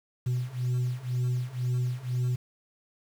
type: beating tone pair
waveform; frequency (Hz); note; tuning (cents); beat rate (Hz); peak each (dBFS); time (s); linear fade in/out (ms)
sine; 123.47 / 125.47; B2 / B2; 0 / +28; 2; -28 / -27; 0.26-2.36; 10
effects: tanh soft clip ceiling -23 dBFS + 8-bit